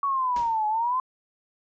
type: exponential two-way sweep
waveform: sine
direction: down then up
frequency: 1131 to 843 to 1047 Hz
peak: -22 dBFS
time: 0.03-1 s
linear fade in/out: 2 ms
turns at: 0.67 s
type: noise with exponential decay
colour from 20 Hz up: pink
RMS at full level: -38 dBFS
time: 0.36-0.7 s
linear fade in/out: 1 ms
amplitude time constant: 73 ms
effects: resampled to 16000 Hz